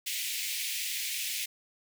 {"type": "high-pass noise", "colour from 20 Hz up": "pink", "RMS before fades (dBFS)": -34, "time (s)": [0.06, 1.46], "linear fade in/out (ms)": 10, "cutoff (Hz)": 2100, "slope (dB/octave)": 48, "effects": []}